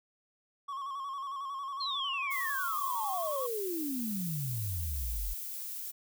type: tone with vibrato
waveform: triangle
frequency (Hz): 1100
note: C#6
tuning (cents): -14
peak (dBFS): -34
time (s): 0.68-3.47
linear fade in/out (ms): 10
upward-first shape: square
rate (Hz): 11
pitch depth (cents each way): 46
type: exponential sweep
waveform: sine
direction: down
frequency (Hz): 4300 to 42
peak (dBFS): -33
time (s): 1.8-5.34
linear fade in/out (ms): 10
type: noise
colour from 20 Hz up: violet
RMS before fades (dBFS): -40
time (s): 2.3-5.92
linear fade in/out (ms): 20
effects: none